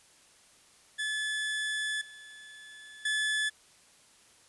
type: tone with level steps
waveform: 30% pulse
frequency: 1725 Hz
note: A6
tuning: 35 cents flat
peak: -28 / -45 / -25 dBFS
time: 0.98-3.5 s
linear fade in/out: 20 ms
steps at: 2.01 / 3.05 s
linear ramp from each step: 5 ms
effects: white hiss -60 dBFS RMS until 4.48 s + resampled to 24000 Hz